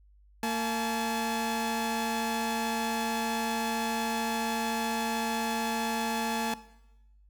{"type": "tone pair together", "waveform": "sawtooth", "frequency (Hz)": [228.4, 858], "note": ["A#3", "A5"], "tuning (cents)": [-35, -44], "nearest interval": "octave + major seventh", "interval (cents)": 2291, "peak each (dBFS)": [-26, -28], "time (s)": [0.43, 6.54], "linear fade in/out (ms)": 2, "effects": ["noise-tail reverb RT60 0.9 s tail -17 dB re dry", "added 50 Hz sine -56 dBFS peak until 7.29 s"]}